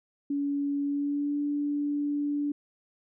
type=tone with pitch glide; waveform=sine; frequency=283.9 to 290.2 Hz; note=C#4 to D4; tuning=+41 to -21 cents; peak=-26 dBFS; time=0.3-2.52 s; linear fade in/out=5 ms; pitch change=+38 cents; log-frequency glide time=0.83-1.39 s; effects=none

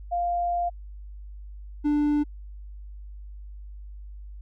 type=tone pair in turn; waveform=sine / triangle; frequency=698.5 / 295 Hz; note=F5 / D4; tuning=0 / +8 cents; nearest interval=octave + minor third; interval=1492 cents; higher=first; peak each=-23 / -18 dBFS; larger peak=second; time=0.11-0.7 / 1.84-2.24 s; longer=first; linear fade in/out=20 ms; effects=added 50 Hz sine -38 dBFS peak until 4.41 s

